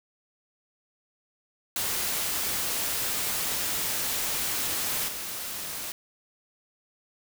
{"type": "noise with level steps", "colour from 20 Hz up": "white", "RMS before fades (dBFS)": [-29, -35], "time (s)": [1.76, 5.92], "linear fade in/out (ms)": 2, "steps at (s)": 5.07, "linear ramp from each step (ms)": 20, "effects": []}